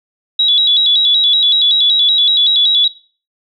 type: tone with vibrato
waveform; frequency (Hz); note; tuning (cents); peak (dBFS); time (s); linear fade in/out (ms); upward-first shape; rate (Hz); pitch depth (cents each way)
sine; 3632; A#7; -46; -8; 0.39-2.88; 5; square; 5.3; 100
effects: noise-tail reverb RT60 0.4 s tail -18 dB re dry